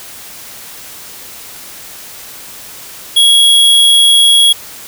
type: tone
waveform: square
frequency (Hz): 3322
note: G#7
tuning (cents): 0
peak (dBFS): -5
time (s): 3.16-4.53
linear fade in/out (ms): 10
effects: white hiss -31 dBFS RMS until 4.87 s